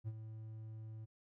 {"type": "tone with ADSR envelope", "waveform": "triangle", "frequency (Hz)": 110, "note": "A2", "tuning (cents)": 0, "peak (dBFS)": -35, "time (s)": [0.04, 1.06], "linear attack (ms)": 37, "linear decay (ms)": 44, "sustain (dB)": -9, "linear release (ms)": 21, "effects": []}